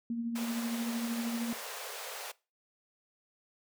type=tone with tremolo; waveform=sine; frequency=233.1 Hz; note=A#3; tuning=in tune; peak=-30 dBFS; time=0.1-1.53 s; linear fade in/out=2 ms; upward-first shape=triangle; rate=13 Hz; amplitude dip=45%
type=high-pass noise; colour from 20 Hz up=pink; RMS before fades=-42 dBFS; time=0.35-2.32 s; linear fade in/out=10 ms; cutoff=410 Hz; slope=96 dB/octave
effects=noise-tail reverb RT60 0.3 s tail -22 dB re dry